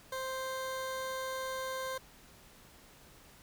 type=tone; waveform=20% pulse; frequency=523.3 Hz; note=C5; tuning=in tune; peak=-31 dBFS; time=0.12-1.98 s; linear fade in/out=5 ms; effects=pink hiss -58 dBFS RMS until 3.42 s